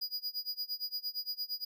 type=tone with tremolo; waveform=square; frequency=4900 Hz; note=D#8; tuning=27 cents flat; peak=-33 dBFS; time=0.01-1.65 s; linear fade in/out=10 ms; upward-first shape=sine; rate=8.7 Hz; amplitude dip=95%; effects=none